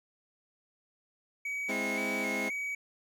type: tone with vibrato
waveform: triangle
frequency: 2217 Hz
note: C#7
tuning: in tune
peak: -31 dBFS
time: 1.45-2.75 s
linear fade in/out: 5 ms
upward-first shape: square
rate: 1.9 Hz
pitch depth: 39 cents each way
type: chord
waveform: 20% pulse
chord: Ab augmented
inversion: none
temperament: equal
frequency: 207.7 / 261.6 / 329.6 Hz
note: Ab3 / C4 / E4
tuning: 0 / 0 / 0 cents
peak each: -32 / -32 / -35 dBFS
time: 1.68-2.5 s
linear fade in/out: 20 ms
effects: none